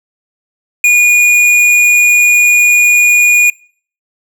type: tone with hard clipping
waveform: sine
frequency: 2444 Hz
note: D#7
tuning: 32 cents flat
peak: -6 dBFS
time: 0.84-3.5 s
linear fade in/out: 2 ms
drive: 9 dB
effects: noise-tail reverb RT60 0.5 s tail -24 dB re dry